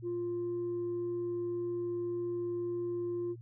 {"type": "tone", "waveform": "sine", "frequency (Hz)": 349.2, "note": "F4", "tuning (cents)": 0, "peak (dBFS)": -31, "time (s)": [0.02, 3.36], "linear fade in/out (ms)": 50, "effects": ["tanh soft clip ceiling -30 dBFS", "added 117 Hz sine -46 dBFS peak until 3.41 s"]}